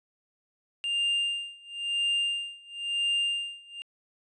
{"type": "tone with tremolo", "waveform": "triangle", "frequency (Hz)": 2800, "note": "F7", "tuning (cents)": 4, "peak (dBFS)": -22, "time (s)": [0.84, 3.82], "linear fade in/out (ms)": 0, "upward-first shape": "sine", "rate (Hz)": 0.98, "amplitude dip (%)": 95, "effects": ["resampled to 22050 Hz"]}